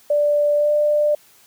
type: tone with pitch glide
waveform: sine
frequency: 587.3 to 594.8 Hz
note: D5 to D5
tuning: 0 to +22 cents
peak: -14 dBFS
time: 0.1-1.15 s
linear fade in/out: 5 ms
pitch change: +22 cents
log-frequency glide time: 0.56-0.71 s
effects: white hiss -52 dBFS RMS until 1.46 s + high-pass 60 Hz 12 dB/octave